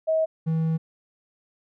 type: tone pair in turn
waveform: sine / triangle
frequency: 638 / 161.26 Hz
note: D#5 / E3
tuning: +43 / -38 cents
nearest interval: 2 octaves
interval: 2381 cents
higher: first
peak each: -19 dBFS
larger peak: neither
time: 0.07-0.26 / 0.46-0.78 s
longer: second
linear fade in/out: 20 ms
effects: none